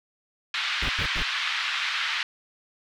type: band-pass noise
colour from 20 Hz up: white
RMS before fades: -28 dBFS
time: 0.54-2.23 s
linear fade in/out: 2 ms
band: 1200 to 3600 Hz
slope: 24 dB/octave
type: noise bursts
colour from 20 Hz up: brown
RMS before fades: -30 dBFS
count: 3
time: 0.82-1.227 s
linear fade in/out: 5 ms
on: 75 ms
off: 91 ms
effects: none

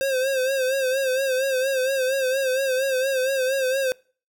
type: tone with vibrato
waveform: square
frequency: 528 Hz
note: C5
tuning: 16 cents sharp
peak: -21 dBFS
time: 0.01-3.92 s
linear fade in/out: 0 ms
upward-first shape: sine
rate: 4.3 Hz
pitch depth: 64 cents each way
effects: noise-tail reverb RT60 0.4 s tail -24 dB re dry

